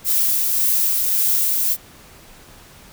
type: noise with tremolo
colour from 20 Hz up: violet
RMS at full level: -17 dBFS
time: 0.04-1.77 s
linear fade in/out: 50 ms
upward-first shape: sine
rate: 1.8 Hz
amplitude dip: 25%
effects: pink hiss -45 dBFS RMS until 2.92 s